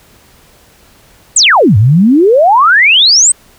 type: exponential two-way sweep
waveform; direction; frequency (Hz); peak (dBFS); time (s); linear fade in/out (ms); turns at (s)
sine; down then up; 8510 to 96.6 to 8510; -3; 1.36-3.32; 5; 1.77
effects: pink hiss -44 dBFS RMS until 3.58 s